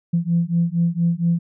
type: beating tone pair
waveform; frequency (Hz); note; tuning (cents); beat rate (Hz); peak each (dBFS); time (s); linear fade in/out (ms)
sine; 167.8 / 172.1; E3 / F3; +31 / -25; 4.3; -19; 0.13-1.39; 10
effects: tanh soft clip ceiling -9 dBFS